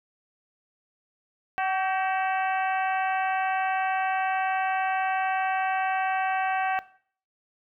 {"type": "harmonic tone with a mistuned harmonic", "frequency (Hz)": 378.7, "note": "F#4", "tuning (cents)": 40, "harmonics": [2, 3, 4, 5, 6, 7, 8], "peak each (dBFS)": [-26, -34, -32, -37, -40, -37, -49], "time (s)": [1.58, 6.79], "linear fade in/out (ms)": 0, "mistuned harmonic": 4, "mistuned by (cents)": 49, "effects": ["noise-tail reverb RT60 0.5 s tail -17 dB re dry"]}